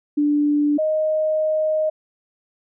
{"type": "tone pair in turn", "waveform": "sine", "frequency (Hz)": [293.7, 622.3], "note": ["D4", "D#5"], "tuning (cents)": [0, 0], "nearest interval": "octave + minor second", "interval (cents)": 1300, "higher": "second", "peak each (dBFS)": [-15, -17], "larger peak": "first", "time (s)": [[0.17, 0.78], [0.78, 1.9]], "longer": "second", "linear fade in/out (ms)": 10, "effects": []}